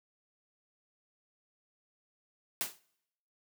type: noise with exponential decay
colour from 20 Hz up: white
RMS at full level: -30 dBFS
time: 2.61-2.79 s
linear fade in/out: 0 ms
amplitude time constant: 39 ms
effects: noise-tail reverb RT60 0.8 s tail -24 dB re dry + high-pass 150 Hz 12 dB/octave